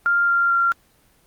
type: tone with pitch steps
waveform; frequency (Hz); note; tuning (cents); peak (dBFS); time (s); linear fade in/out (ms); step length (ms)
sine; 1396.9 / 1388.1 / 1379.3; F6 / F6 / F6; 0 / -11 / -22; -15; 0.06-0.72; 0; 220
effects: pink hiss -58 dBFS RMS until 1.26 s + Opus 24 kbps